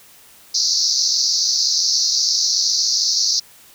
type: band-pass noise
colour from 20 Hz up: white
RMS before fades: -18 dBFS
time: 0.54-3.4 s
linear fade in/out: 10 ms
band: 4200 to 6100 Hz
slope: 96 dB/octave
effects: white hiss -47 dBFS RMS until 3.74 s